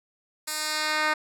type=tone with band-pass filter sweep; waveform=10% pulse; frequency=307 Hz; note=D#4; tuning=23 cents flat; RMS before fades=-27 dBFS; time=0.47-1.14 s; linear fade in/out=10 ms; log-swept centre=9600 to 1800 Hz; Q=0.81; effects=none